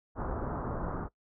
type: low-pass noise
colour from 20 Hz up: pink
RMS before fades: -35 dBFS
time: 0.15-1.09 s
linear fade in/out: 50 ms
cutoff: 1400 Hz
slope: 48 dB/octave
effects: noise-tail reverb RT60 0.1 s tail -21 dB re dry